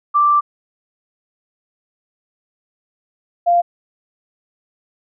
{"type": "tone pair in turn", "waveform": "sine", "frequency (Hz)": [1174.7, 695.3], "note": ["D6", "F5"], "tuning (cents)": [0, -8], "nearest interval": "major sixth", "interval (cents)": 908, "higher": "first", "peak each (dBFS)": -10, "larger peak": "neither", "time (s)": [[0.14, 0.41], [3.46, 3.62]], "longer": "first", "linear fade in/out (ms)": 20, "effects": []}